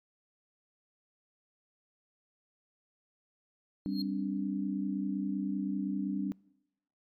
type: tone with exponential growth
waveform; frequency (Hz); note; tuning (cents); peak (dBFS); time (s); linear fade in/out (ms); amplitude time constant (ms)
triangle; 4241; C8; +23; -33; 3.85-4.02; 5; 36
type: chord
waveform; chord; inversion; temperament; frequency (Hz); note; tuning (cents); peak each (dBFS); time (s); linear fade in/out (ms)
sine; G suspended fourth; none; equal with one note detuned; 196 / 261.6 / 291.5; G3 / C4 / D4; 0 / 0 / -13; -34 / -38 / -35; 3.86-6.32; 0
effects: noise-tail reverb RT60 0.9 s tail -25 dB re dry